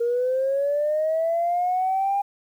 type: linear sweep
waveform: sine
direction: up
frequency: 466.2 to 807 Hz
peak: -19 dBFS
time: 0-2.22 s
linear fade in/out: 10 ms
effects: tanh soft clip ceiling -15 dBFS + 9-bit